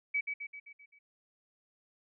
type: tone with echo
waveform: sine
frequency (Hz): 2282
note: C#7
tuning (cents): +50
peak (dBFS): -28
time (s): 0.14-0.21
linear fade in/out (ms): 10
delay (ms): 130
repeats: 6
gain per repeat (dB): -5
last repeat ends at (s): 0.99
effects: none